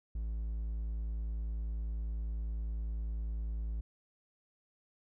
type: tone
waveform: triangle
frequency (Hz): 55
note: A1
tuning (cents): 0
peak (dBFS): -32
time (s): 0.15-3.81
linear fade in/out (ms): 5
effects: none